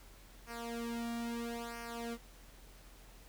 sawtooth tone with flanger, 233.9 Hz, A#3, 6 cents sharp, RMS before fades -41 dBFS, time 0.46-2.18 s, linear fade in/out 50 ms, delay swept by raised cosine 0.26 to 1.96 ms, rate 0.75 Hz, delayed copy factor -0.95, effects added 43 Hz sine -56 dBFS peak until 3.28 s + pink hiss -60 dBFS RMS until 3.28 s

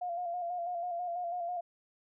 sine tone with vibrato, 701 Hz, F5, 6 cents sharp, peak -33 dBFS, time 0.01-1.61 s, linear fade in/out 10 ms, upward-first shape square, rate 6.1 Hz, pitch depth 39 cents each way, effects none

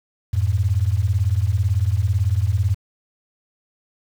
sine beating tone pair, 88 / 106 Hz, F2 / G#2, +14 / +36 cents, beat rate 18 Hz, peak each -19 dBFS, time 0.33-2.75 s, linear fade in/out 10 ms, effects 7-bit

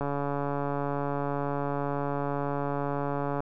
click train, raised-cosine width 1 ms, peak -17 dBFS, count 483, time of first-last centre 0.01-3.404 s, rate 142 Hz, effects none

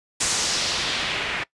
white noise with low-pass filter sweep, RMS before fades -25 dBFS, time 0.2-1.44 s, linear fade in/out 10 ms, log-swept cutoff 7800 to 2200 Hz, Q 1.7, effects noise-tail reverb RT60 0.1 s tail -21 dB re dry + resampled to 24000 Hz

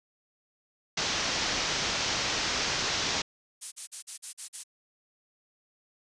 white low-pass noise, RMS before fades -30 dBFS, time 0.97-3.22 s, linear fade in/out 5 ms, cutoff 6300 Hz, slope 48 dB/octave
violet noise bursts, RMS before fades -32 dBFS, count 7, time 3.61-4.638 s, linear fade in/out 20 ms, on 110 ms, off 43 ms
effects resampled to 22050 Hz

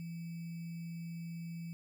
sine tone with sample-and-hold, 167.7 Hz, E3, 30 cents sharp, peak -40 dBFS, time 0-1.73 s, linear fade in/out 0 ms, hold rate 2450 Hz, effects none

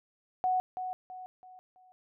sine tone with echo, 740 Hz, F#5, in tune, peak -25 dBFS, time 0.44-0.6 s, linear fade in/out 0 ms, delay 330 ms, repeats 4, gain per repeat -8 dB, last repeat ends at 1.92 s, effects none

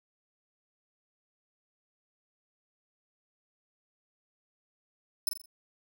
10% pulse tone with echo, 5274 Hz, E8, in tune, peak -19 dBFS, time 5.27-5.29 s, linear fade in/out 2 ms, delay 42 ms, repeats 4, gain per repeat -7 dB, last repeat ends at 5.458 s, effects none

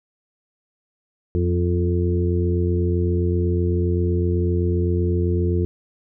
harmonic tone with a mistuned harmonic, 87.8 Hz, F2, 10 cents sharp, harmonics 1 / 2 / 3 / 4 / 5, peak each -19 / -26 / -32 / -24 / -29 dBFS, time 1.35-5.65 s, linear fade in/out 0 ms, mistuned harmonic 2, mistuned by +30 cents, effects none

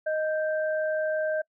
sine tone pair together, 622.3 / 1568 Hz, D#5 / G6, 0 / 0 cents, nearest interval octave + major third, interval 1600 cents, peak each -25 / -33 dBFS, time 0.06-1.42 s, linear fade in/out 10 ms, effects noise-tail reverb RT60 0.1 s tail -25 dB re dry

